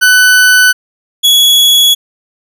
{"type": "tone pair in turn", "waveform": "40% pulse", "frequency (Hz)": [1500, 3367], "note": ["F#6", "G#7"], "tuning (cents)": [23, 23], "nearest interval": "octave + major second", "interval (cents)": 1400, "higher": "second", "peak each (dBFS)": -3, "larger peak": "neither", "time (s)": [[0.01, 0.73], [1.23, 1.95]], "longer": "neither", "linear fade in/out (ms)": 20, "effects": []}